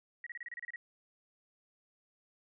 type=tone bursts; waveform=sine; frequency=1906 Hz; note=A#6; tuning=38 cents sharp; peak=-40 dBFS; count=10; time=0.24-0.76 s; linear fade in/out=2 ms; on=25 ms; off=30 ms; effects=none